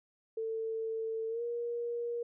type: tone with pitch glide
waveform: sine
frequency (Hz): 446.9 to 473.5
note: A4 to A#4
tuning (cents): +27 to +27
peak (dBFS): -33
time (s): 0.37-2.23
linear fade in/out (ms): 5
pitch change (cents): +100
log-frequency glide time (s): 1.29-1.42
effects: none